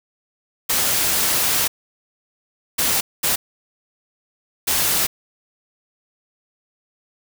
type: noise bursts at uneven times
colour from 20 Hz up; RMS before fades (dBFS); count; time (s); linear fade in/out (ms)
white; -19; 4; 0.69-1.68 / 2.78-3.01 / 3.23-3.36 / 4.67-5.07; 10
effects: none